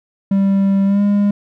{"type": "tone with pitch glide", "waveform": "triangle", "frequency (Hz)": [196, 203.4], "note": ["G3", "G#3"], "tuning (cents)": [0, -36], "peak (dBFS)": -9, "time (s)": [0.31, 1.31], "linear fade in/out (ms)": 5, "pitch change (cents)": 64, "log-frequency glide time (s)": [0.85, 1.02], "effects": []}